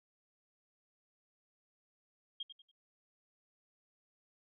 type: tone with echo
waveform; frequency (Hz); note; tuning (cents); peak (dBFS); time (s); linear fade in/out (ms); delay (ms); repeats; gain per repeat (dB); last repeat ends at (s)
sine; 3229; G#7; -49; -38; 2.4-2.43; 5; 95; 3; -10; 2.715
effects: none